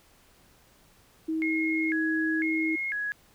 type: tone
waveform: sine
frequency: 318.9 Hz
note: D#4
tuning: 43 cents sharp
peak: -26 dBFS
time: 1.28-2.76 s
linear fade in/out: 10 ms
type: tone with vibrato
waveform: sine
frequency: 1898 Hz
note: A#6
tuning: 31 cents sharp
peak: -28 dBFS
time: 1.42-3.12 s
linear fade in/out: 0 ms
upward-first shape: square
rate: 1 Hz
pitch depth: 220 cents each way
effects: pink hiss -60 dBFS RMS until 3.34 s